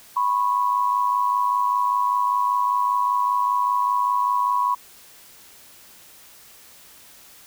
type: tone pair together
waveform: sine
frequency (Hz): 987.8 / 1092.9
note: B5 / C#6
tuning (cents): 0 / -25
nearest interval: major second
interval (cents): 175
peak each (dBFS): -20 / -22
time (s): 0.16-4.75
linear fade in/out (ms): 10
effects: white hiss -48 dBFS RMS until 7.46 s